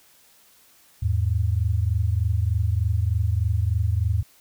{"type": "tone pair together", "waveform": "sine", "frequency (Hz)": [82.19, 105.5], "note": ["E2", "G#2"], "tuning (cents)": [-5, 28], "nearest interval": "major third", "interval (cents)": 433, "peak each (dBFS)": -22, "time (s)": [1.02, 4.23], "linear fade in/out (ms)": 10, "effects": ["white hiss -56 dBFS RMS until 4.4 s"]}